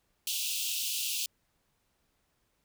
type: high-pass noise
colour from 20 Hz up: pink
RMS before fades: -33 dBFS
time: 0.27-1.26 s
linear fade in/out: 2 ms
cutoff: 2600 Hz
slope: 96 dB/octave
effects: pink hiss -75 dBFS RMS until 2.64 s